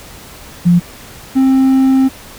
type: tone pair in turn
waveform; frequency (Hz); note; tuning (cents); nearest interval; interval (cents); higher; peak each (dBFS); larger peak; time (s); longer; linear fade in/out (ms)
sine / triangle; 174.61 / 264.8; F3 / C4; 0 / +21; perfect fifth; 721; second; -5; neither; 0.65-0.8 / 1.35-2.09; second; 20
effects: pink hiss -35 dBFS RMS until 2.38 s